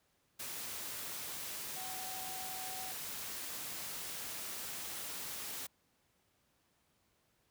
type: tone in noise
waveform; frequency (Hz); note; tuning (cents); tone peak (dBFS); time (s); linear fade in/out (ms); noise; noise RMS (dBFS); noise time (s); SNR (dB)
sine; 752; F#5; +28; -47; 1.76-2.92; 10; white; -43; 0.39-5.67; -7
effects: pink hiss -75 dBFS RMS until 7.5 s + high-pass 60 Hz 12 dB/octave